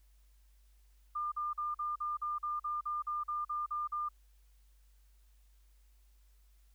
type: tone bursts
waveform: sine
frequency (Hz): 1202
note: D6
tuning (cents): +40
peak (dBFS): -33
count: 14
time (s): 1.15-4.089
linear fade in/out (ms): 10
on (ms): 170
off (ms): 43
effects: added 50 Hz sine -61 dBFS peak until 6.74 s + white hiss -75 dBFS RMS until 6.74 s